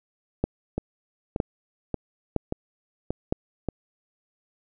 two click trains, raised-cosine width 2 ms, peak -13 / -9 dBFS, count 6 / 4, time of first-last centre 0.78-3.687 / 0.44-3.325 s, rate 1.72 / 1.04 Hz, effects none

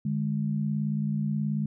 sine tone pair together, 149.15 / 207.7 Hz, D3 / G#3, +27 / 0 cents, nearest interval tritone, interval 573 cents, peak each -28 dBFS, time 0.05-1.66 s, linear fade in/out 5 ms, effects none

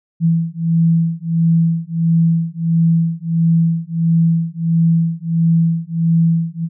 sine beating tone pair, 164.81 / 166.31 Hz, E3 / E3, 0 / +16 cents, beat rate 1.5 Hz, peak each -15 / -15 dBFS, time 0.2-6.69 s, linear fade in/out 50 ms, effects none

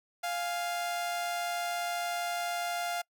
sawtooth tone pair together, 698.4 / 830.6 Hz, F5 / G#5, 0 / 0 cents, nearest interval minor third, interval 300 cents, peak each -28 / -38 dBFS, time 0.23-3.02 s, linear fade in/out 10 ms, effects noise-tail reverb RT60 0.1 s tail -26 dB re dry

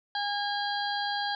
harmonic tone with a mistuned harmonic, 816 Hz, G#5, 31 cents flat, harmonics 1 / 2 / 4 / 5 / 6, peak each -31 / -34 / -37 / -38 / -39 dBFS, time 0.15-1.35 s, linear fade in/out 2 ms, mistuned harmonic 6, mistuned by -71 cents, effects none

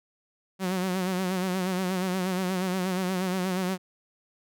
sawtooth tone with vibrato, 185 Hz, F#3, in tune, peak -22 dBFS, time 0.59-3.78 s, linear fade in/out 50 ms, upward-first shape sine, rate 8.4 Hz, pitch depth 59 cents each way, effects none

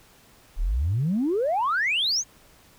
sine exponential sweep, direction up, 32 to 6800 Hz, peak -20 dBFS, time 0.56-2.24 s, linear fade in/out 50 ms, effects tanh soft clip ceiling -17 dBFS + pink hiss -55 dBFS RMS until 2.78 s

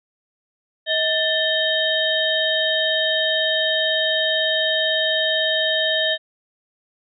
sine tone cluster, 634 / 1774 / 3130 / 3742 Hz, D#5 / A6 / G7 / A#7, +32 / +14 / -3 / +6 cents, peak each -23 dBFS, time 0.86-6.18 s, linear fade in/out 50 ms, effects none

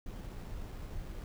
brown noise with sample-and-hold, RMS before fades -42 dBFS, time 0.06-1.24 s, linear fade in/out 2 ms, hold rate 6300 Hz, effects none

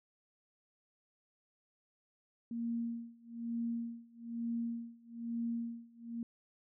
sine tone with tremolo, 233.1 Hz, A#3, in tune, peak -33 dBFS, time 2.51-6.23 s, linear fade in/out 2 ms, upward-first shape sine, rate 1.1 Hz, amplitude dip 95%, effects none

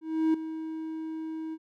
triangle tone with ADSR envelope, 318.7 Hz, D#4, 42 cents sharp, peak -18 dBFS, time 0.01-1.58 s, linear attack 330 ms, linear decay 5 ms, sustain -13 dB, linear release 48 ms, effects none

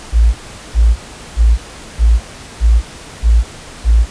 sine tone bursts, 56.5 Hz, A1, 47 cents sharp, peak -5 dBFS, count 7, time 0.12-4.06 s, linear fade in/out 50 ms, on 220 ms, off 400 ms, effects pink hiss -33 dBFS RMS until 4.1 s + resampled to 22050 Hz

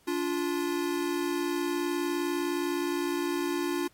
square tone pair together, 289.6 / 349.2 Hz, D4 / F4, -24 / 0 cents, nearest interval minor third, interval 324 cents, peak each -32 / -30 dBFS, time 0.07-3.88 s, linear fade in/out 10 ms, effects pink hiss -63 dBFS RMS until 3.93 s + MP3 64 kbps

